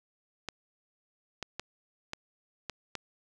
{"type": "clicks", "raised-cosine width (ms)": 0.2, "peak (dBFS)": -18, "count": 6, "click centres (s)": [0.487, 1.427, 1.596, 2.134, 2.697, 2.953], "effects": []}